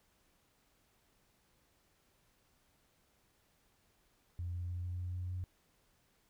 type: tone with pitch steps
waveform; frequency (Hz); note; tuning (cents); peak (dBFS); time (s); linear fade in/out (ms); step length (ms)
sine; 87.4 / 87.96 / 88.52 / 89.08 / 89.65 / 90.22 / 90.8; F2 / F2 / F2 / F2 / F2 / F#2 / F#2; +2 / +13 / +24 / +35 / +46 / -43 / -32; -36; 4.39-5.44; 0; 150
effects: tanh soft clip ceiling -32 dBFS + pink hiss -73 dBFS RMS until 6.29 s